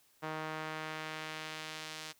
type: tone with band-pass filter sweep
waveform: sawtooth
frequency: 156.5 Hz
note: D#3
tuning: 10 cents sharp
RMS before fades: -42 dBFS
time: 0.22-2.13 s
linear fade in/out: 20 ms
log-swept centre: 1100 to 4700 Hz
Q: 0.82
effects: white hiss -68 dBFS RMS until 2.19 s